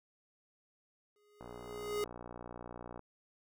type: tone with exponential growth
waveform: square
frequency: 415.3 Hz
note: G#4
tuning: in tune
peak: -32 dBFS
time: 1.16-2.04 s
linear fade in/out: 1 ms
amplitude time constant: 190 ms
type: click train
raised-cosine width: 1 ms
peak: -33 dBFS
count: 96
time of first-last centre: 1.41-2.993 s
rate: 60 Hz
effects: none